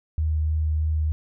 sine tone with vibrato, 77.7 Hz, D#2, 2 cents flat, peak -20 dBFS, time 0.18-1.12 s, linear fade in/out 0 ms, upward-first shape sine, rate 3.2 Hz, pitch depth 10 cents each way, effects none

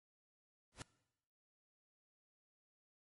pink noise with exponential growth, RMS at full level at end -43 dBFS, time 0.72-0.82 s, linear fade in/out 1 ms, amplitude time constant 21 ms, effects noise-tail reverb RT60 0.9 s tail -20 dB re dry + MP3 48 kbps

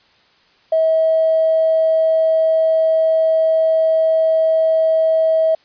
triangle tone with tanh clipping, 643 Hz, E5, 43 cents flat, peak -11 dBFS, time 0.72-5.55 s, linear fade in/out 5 ms, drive 2 dB, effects white hiss -54 dBFS RMS until 5.64 s + resampled to 11025 Hz

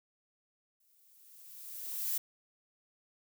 violet noise with exponential growth, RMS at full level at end -32 dBFS, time 0.8-2.18 s, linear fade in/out 5 ms, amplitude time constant 300 ms, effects none

